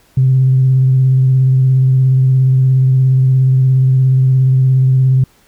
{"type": "tone with vibrato", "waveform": "sine", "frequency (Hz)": 130.81, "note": "C3", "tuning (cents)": 0, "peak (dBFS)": -6, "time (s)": [0.17, 5.24], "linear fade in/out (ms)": 5, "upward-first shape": "sine", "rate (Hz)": 17, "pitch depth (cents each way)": 23, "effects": ["tanh soft clip ceiling -2 dBFS", "pink hiss -51 dBFS RMS until 5.47 s"]}